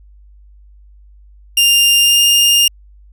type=tone with pitch glide; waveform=sawtooth; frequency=2800 to 2816 Hz; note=F7 to F7; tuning=+4 to +14 cents; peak=-5 dBFS; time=1.57-2.68 s; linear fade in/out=5 ms; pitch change=+10 cents; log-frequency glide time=2.01-2.24 s; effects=added 50 Hz sine -40 dBFS peak until 3.12 s